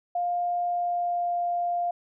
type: tone with pitch glide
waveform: sine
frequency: 704 to 699.5 Hz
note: F5 to F5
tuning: +14 to +3 cents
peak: -24 dBFS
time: 0.15-1.91 s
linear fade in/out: 5 ms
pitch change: -11 cents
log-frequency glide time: 0.65-1.35 s
effects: none